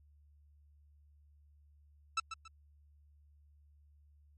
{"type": "tone with echo", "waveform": "sawtooth", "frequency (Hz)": 1318.5, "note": "E6", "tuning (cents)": 0, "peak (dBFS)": -26, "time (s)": [2.17, 2.2], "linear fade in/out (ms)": 5, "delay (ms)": 140, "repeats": 2, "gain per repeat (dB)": -10, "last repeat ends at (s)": 2.48, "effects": ["added 73 Hz sine -61 dBFS peak until 4.37 s", "MP3 32 kbps"]}